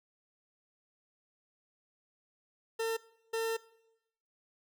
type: tone bursts at uneven times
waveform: 40% pulse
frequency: 452 Hz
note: A4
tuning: 47 cents sharp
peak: -30 dBFS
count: 2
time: 2.79-2.97 / 3.33-3.57 s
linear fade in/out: 10 ms
effects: noise-tail reverb RT60 0.9 s tail -21 dB re dry

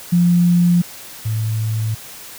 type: tone pair in turn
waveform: sine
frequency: 174.61 / 110 Hz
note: F3 / A2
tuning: 0 / 0 cents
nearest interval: minor sixth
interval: 800 cents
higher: first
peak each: -10 / -17 dBFS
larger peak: first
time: 0.12-0.82 / 1.25-1.95 s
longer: neither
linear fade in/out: 10 ms
effects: white hiss -36 dBFS RMS until 2.38 s

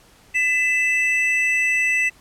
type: tone pair together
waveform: triangle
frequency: 2005 / 2637 Hz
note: B6 / E7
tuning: +26 / 0 cents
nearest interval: perfect fourth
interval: 474 cents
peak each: -18 dBFS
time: 0.34-2.1 s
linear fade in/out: 20 ms
effects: pink hiss -52 dBFS RMS until 2.2 s + low-pass 12000 Hz 12 dB/octave

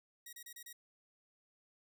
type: tone bursts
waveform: 5% pulse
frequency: 1903 Hz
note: A#6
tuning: 35 cents sharp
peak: -38 dBFS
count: 5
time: 0.26-0.729 s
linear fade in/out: 5 ms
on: 69 ms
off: 31 ms
effects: none

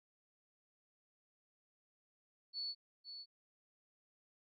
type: tone with echo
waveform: sine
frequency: 4435 Hz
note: C#8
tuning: in tune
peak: -39 dBFS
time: 2.53-2.75 s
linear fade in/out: 50 ms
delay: 510 ms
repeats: 1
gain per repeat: -8 dB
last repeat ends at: 3.26 s
effects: none

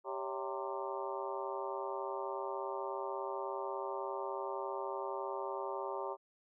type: harmonic tone with a mistuned harmonic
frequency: 130.9 Hz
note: C3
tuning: 1 cent sharp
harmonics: 3 / 4 / 5 / 6 / 7 / 8 / 9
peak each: -42 / -43 / -47 / -47 / -43 / -46 / -48 dBFS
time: 0.04-6.17 s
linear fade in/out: 50 ms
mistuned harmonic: 4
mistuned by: +110 cents
effects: none

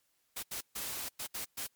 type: noise bursts at uneven times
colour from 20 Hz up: white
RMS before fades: -39 dBFS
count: 6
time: 0.36-0.43 / 0.51-0.61 / 0.75-1.09 / 1.19-1.27 / 1.34-1.45 / 1.57-1.67 s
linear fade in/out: 10 ms
effects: white hiss -75 dBFS RMS until 1.75 s + MP3 96 kbps

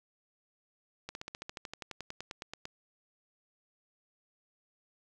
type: slowing click train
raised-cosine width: 0.2 ms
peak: -23 dBFS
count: 19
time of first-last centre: 1.09-2.654 s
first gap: 61 ms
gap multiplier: 1.04
effects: none

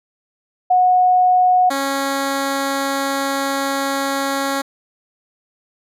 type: tone pair in turn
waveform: sine / 10% pulse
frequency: 731 / 274.8 Hz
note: F#5 / C#4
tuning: -21 / -15 cents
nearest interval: octave + perfect fourth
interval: 1694 cents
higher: first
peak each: -10 dBFS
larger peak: neither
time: 0.7-1.7 / 1.7-4.62 s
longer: second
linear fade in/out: 10 ms
effects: resampled to 32000 Hz

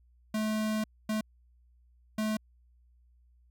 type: tone bursts at uneven times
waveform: square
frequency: 216 Hz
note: A3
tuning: 32 cents flat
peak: -29 dBFS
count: 3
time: 0.34-0.84 / 1.09-1.21 / 2.18-2.37 s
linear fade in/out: 5 ms
effects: added 60 Hz sine -60 dBFS peak until 3.5 s

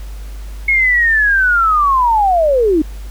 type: linear sweep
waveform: sine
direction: down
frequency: 2185 to 290 Hz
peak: -9 dBFS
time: 0.68-2.82 s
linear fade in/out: 5 ms
effects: added 50 Hz sine -25 dBFS peak until 3.1 s + pink hiss -42 dBFS RMS until 3.1 s

